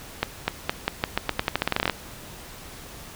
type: accelerating click train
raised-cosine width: 0.3 ms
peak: -5 dBFS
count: 19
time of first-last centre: 0.23-1.897 s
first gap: 250 ms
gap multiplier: 0.86
effects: pink hiss -42 dBFS RMS until 3.15 s